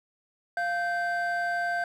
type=tone pair together; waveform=triangle; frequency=698 / 1557.9 Hz; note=F5 / G6; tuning=-1 / -11 cents; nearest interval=octave + major second; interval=1390 cents; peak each=-26 / -27 dBFS; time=0.57-1.84 s; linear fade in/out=2 ms; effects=tanh soft clip ceiling -17 dBFS